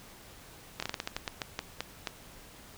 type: slowing click train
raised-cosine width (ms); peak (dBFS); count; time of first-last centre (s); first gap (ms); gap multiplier
0.2; -15; 13; 0.8-2.072; 25; 1.24
effects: pink hiss -52 dBFS RMS until 2.77 s